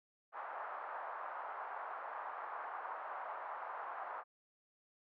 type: band-pass noise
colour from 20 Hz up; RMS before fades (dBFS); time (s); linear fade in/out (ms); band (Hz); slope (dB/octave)
pink; -45; 0.32-4.24; 50; 760 to 1300; 24
effects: none